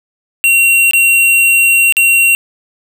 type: tone with dropouts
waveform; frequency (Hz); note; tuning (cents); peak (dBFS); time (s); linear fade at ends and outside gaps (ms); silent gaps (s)
square; 2744; F7; -31; -7; 0.44-2.35; 0; 0.91-0.934 / 1.924-1.968
effects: none